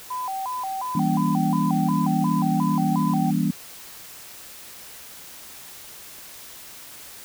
sine tone with vibrato, 880 Hz, A5, in tune, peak -26 dBFS, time 0.1-3.31 s, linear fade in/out 10 ms, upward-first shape square, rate 2.8 Hz, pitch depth 230 cents each way
sine chord, E diminished seventh, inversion none, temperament just, 164.81 / 197.78 / 237.3 / 284.8 Hz, E3 / G3 / Bb3 / Db4, 0 / +16 / +31 / +47 cents, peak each -24 / -24 / -25 / -27 dBFS, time 0.95-3.51 s, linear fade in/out 5 ms
effects white hiss -42 dBFS RMS until 7.24 s

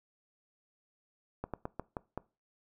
slowing click train, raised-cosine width 1 ms, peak -22 dBFS, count 6, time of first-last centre 1.44-2.176 s, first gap 97 ms, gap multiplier 1.21, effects noise-tail reverb RT60 0.3 s tail -21 dB re dry

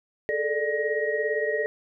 sine tone cluster, 427.1 / 444.6 / 593 / 1886 Hz, G#4 / A4 / D5 / A#6, +48 / +18 / +17 / +20 cents, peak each -29 dBFS, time 0.29-1.66 s, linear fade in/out 0 ms, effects none

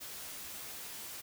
white noise with comb filter, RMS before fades -45 dBFS, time 0-1.22 s, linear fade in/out 20 ms, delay 14 ms, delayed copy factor +0.5, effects none

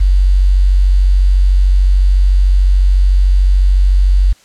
sine tone with quantisation, 46.87 Hz, F#1, 23 cents sharp, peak -6 dBFS, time 0-4.33 s, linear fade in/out 10 ms, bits 6, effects white hiss -48 dBFS RMS until 4.44 s + low-pass 8000 Hz 12 dB/octave

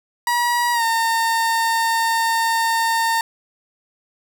30% pulse tone with pitch glide, 961 to 911.3 Hz, B5 to A#5, -48 to -39 cents, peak -14 dBFS, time 0.27-3.21 s, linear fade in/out 2 ms, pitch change -91 cents, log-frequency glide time 0.73-0.83 s, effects none

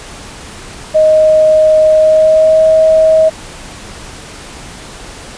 sine tone with pitch glide, 624 to 635.6 Hz, D#5 to D#5, +5 to +37 cents, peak -4 dBFS, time 0.94-3.3 s, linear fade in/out 20 ms, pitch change +32 cents, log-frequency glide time 1.93-2.68 s, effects pink hiss -30 dBFS RMS until 5.37 s + resampled to 22050 Hz

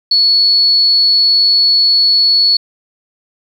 sine tone, 4401 Hz, C#8, 13 cents flat, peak -7 dBFS, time 0.11-2.57 s, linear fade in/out 5 ms, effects 7-bit

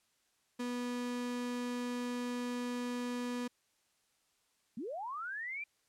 35% pulse tone, 244.7 Hz, B3, 16 cents flat, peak -34 dBFS, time 0.59-3.48 s, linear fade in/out 10 ms
sine linear sweep, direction up, 195.1 to 2401 Hz, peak -38 dBFS, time 4.77-5.64 s, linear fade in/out 5 ms
effects white hiss -75 dBFS RMS until 5.88 s + low-pass 10000 Hz 12 dB/octave

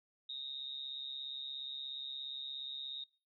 sine tone with amplitude modulation, 3729 Hz, A#7, in tune, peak -37 dBFS, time 0.29-3.04 s, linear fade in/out 5 ms, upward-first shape sine, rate 137 Hz, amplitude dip 75%, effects noise-tail reverb RT60 0.4 s tail -23 dB re dry

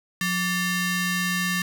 sawtooth ring-modulated tone, 976 Hz, B5, 21 cents flat, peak -16 dBFS, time 0.21-1.62 s, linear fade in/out 2 ms, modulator 796 Hz, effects none

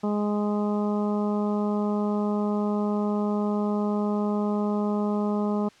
harmonic tone, 207.7 Hz, G#3, in tune, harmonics 1 / 2 / 3 / 4 / 5 / 6, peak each -24 / -30 / -34 / -36 / -38 / -40 dBFS, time 0.03-5.69 s, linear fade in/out 10 ms, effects white hiss -55 dBFS RMS until 5.8 s + low-pass 5000 Hz 12 dB/octave

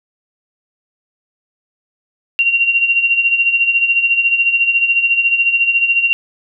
sine tone with tremolo, 2758 Hz, F7, 22 cents flat, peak -8 dBFS, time 2.39-6.13 s, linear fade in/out 0 ms, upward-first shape sine, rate 14 Hz, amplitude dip 65%, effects none

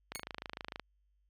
click train, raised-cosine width 0.3 ms, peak -24 dBFS, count 19, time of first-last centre 0.12-0.797 s, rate 26.6 Hz
10% pulse tone with exponential decay, 2196 Hz, C#7, 17 cents flat, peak -26 dBFS, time 0.15-0.23 s, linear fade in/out 0 ms, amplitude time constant 17 ms
effects added 50 Hz sine -70 dBFS peak until 1.29 s

